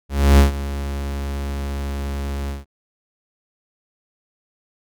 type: tone with ADSR envelope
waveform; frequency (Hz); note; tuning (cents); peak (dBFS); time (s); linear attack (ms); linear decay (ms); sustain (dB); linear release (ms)
45% pulse; 69.9; C#2; +15; -7; 0.09-2.65; 300; 120; -16; 160
effects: Opus 48 kbps